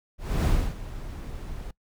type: noise with ADSR envelope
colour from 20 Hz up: brown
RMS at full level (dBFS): -20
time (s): 0.18-1.71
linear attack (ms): 270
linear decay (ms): 290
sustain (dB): -16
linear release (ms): 5
effects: noise-tail reverb RT60 0.1 s tail -23 dB re dry